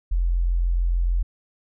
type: tone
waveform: sine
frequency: 43.38 Hz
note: F1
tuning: 11 cents flat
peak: -18 dBFS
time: 0.11-1.23 s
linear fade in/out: 10 ms
effects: none